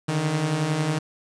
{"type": "beating tone pair", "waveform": "sawtooth", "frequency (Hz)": [145.1, 156.1], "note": ["D3", "D#3"], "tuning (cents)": [-21, 6], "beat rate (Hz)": 11, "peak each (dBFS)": [-25, -19], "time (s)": [0.08, 0.99], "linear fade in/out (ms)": 10, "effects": ["resampled to 22050 Hz", "7-bit"]}